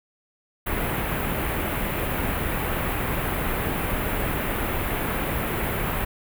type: band-stop noise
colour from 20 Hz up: pink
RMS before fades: -26 dBFS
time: 0.66-6.05 s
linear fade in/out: 10 ms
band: 2700 to 12000 Hz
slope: 24 dB/octave
effects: none